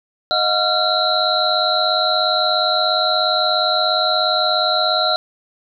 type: tone cluster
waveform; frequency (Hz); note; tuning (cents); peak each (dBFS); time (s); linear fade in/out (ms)
sine; 625 / 722 / 1373 / 3913 / 4121; D#5 / F#5 / F6 / B7 / C8; +8 / -43 / -30 / -17 / -27; -21; 0.31-5.16; 0
effects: none